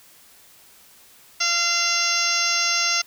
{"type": "harmonic tone with a mistuned harmonic", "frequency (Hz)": 688, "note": "F5", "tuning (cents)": -26, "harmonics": [1, 2, 3, 4, 5, 6, 7, 8, 9], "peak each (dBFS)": [-36, -27, -27, -27, -32, -31, -27, -25, -26], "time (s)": [1.4, 3.02], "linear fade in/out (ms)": 10, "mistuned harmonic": 9, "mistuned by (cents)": 29, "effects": ["white hiss -51 dBFS RMS until 3.06 s"]}